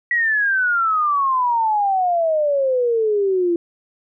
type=exponential sweep; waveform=sine; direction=down; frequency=1943 to 337 Hz; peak=-15 dBFS; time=0.11-3.56 s; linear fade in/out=2 ms; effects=none